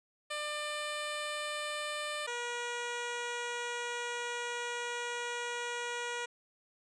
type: tone pair in turn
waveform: 10% pulse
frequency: 597 / 480.2 Hz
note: D5 / B4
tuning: +28 / -49 cents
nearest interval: major third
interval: 377 cents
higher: first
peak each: -27 dBFS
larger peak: neither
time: 0.3-2.27 / 2.27-6.26 s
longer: second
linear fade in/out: 10 ms
effects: resampled to 22050 Hz